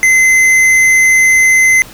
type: tone with hard clipping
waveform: triangle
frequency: 2055 Hz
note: C7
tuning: 32 cents flat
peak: -7 dBFS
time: 0.03-1.82 s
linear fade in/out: 0 ms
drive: 14 dB
effects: pink hiss -34 dBFS RMS until 1.93 s